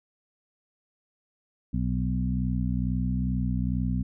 harmonic tone with a mistuned harmonic, 62.3 Hz, B1, 16 cents sharp, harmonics 1 / 2 / 3 / 4, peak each -29 / -30 / -29 / -32 dBFS, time 1.73-4.03 s, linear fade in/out 10 ms, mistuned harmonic 1, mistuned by +28 cents, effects none

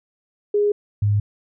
sine tone pair in turn, 412.9 / 103.22 Hz, G#4 / G#2, -10 / -10 cents, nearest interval 2 octaves, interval 2400 cents, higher first, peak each -15 / -15 dBFS, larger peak neither, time 0.54-0.72 / 1.02-1.2 s, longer neither, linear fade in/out 5 ms, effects none

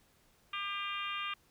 harmonic tone, 400 Hz, G4, 35 cents sharp, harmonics 3 / 4 / 5 / 6 / 7 / 8 / 9, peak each -39 / -47 / -48 / -42 / -42 / -45 / -50 dBFS, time 0.53-1.34 s, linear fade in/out 5 ms, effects pink hiss -68 dBFS RMS until 1.5 s

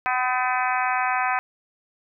harmonic tone with a mistuned harmonic, 252.4 Hz, B3, 38 cents sharp, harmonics 3 / 4 / 5 / 6 / 7 / 8 / 9 / 10, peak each -25 / -27 / -28 / -29 / -32 / -33 / -34 / -32 dBFS, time 0.06-1.39 s, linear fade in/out 0 ms, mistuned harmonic 6, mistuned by +27 cents, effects none

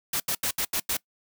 white noise bursts at uneven times, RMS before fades -27 dBFS, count 6, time 0.13-0.2 / 0.28-0.35 / 0.43-0.51 / 0.58-0.65 / 0.73-0.8 / 0.89-0.97 s, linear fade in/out 5 ms, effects noise-tail reverb RT60 0.1 s tail -22 dB re dry

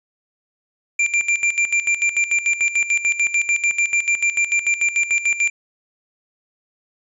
square tone with tremolo, 2371 Hz, D7, 16 cents sharp, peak -15 dBFS, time 0.99-5.5 s, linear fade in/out 5 ms, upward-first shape square, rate 6.8 Hz, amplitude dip 75%, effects resampled to 22050 Hz

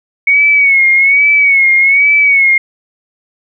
sine tone with vibrato, 2217 Hz, C#7, in tune, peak -5 dBFS, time 0.27-2.58 s, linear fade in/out 5 ms, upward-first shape sine, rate 1.2 Hz, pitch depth 71 cents each way, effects none

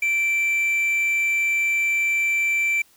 triangle tone with quantisation, 2339 Hz, D7, 8 cents flat, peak -17 dBFS, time 0.02-2.82 s, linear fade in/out 5 ms, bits 7, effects white hiss -57 dBFS RMS until 2.96 s

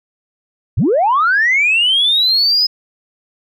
sine linear sweep, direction up, 69.3 to 5100 Hz, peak -9 dBFS, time 0.77-2.67 s, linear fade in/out 10 ms, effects tanh soft clip ceiling -6 dBFS

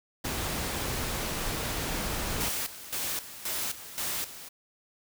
pink noise, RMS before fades -32 dBFS, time 0.24-2.49 s, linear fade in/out 10 ms
white noise with tremolo, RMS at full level -32 dBFS, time 2.4-4.49 s, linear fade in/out 10 ms, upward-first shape square, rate 1.9 Hz, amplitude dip 75%
effects none

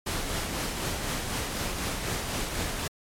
pink noise with tremolo, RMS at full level -29 dBFS, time 0.06-2.88 s, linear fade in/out 10 ms, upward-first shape triangle, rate 4 Hz, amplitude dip 40%, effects low-pass 12000 Hz 12 dB/octave + MP3 96 kbps

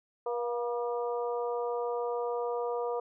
harmonic tone with a mistuned harmonic, 240 Hz, B3, 49 cents flat, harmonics 2 / 3 / 4 / 5, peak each -31 / -38 / -39 / -42 dBFS, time 0.26-3 s, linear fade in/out 5 ms, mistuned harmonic 3, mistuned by -32 cents, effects none

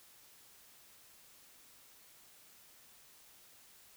silence, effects white hiss -61 dBFS RMS until 3.96 s

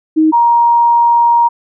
sine tone pair in turn, 314.2 / 941.5 Hz, D#4 / A#5, +17 / +17 cents, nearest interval octave + perfect fifth, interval 1900 cents, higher second, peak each -6 dBFS, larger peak neither, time 0.16-0.32 / 0.32-1.49 s, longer second, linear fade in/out 20 ms, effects none

